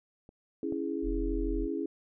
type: clicks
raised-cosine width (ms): 2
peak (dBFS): -38 / -28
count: 2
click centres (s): 0.291 / 0.724
type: chord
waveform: sine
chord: C# minor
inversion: none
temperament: equal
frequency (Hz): 277.2 / 329.6 / 415.3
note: C#4 / E4 / G#4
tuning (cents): 0 / 0 / 0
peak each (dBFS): -35 / -34 / -36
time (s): 0.63-1.86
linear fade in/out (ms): 2
type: tone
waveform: sine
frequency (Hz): 44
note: F1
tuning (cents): +14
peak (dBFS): -31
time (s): 1.02-1.68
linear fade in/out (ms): 50
effects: none